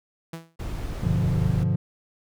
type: tone with exponential decay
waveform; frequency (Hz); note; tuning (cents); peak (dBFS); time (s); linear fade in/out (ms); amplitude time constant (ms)
sawtooth; 164.81; E3; 0; -27; 0.33-0.56; 5; 48
type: noise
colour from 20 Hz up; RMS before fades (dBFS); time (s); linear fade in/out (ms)
brown; -31; 0.59-1.64; 10
type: chord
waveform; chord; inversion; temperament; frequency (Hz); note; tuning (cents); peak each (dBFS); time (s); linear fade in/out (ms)
triangle; G dominant seventh; none; equal; 98 / 123.47 / 146.83 / 174.61; G2 / B2 / D3 / F3; 0 / 0 / 0 / 0; -24; 1.03-1.76; 5
effects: none